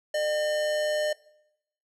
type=tone with amplitude modulation; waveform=square; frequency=605 Hz; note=D#5; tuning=49 cents flat; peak=-24 dBFS; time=0.14-1.13 s; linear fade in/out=5 ms; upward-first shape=sine; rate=160 Hz; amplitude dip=30%; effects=noise-tail reverb RT60 0.8 s tail -21 dB re dry + low-pass 9000 Hz 12 dB/octave